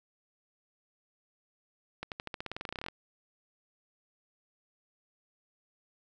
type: accelerating click train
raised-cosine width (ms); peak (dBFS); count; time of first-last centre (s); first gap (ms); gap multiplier
0.3; -21; 19; 2.03-2.885; 88; 0.92
effects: none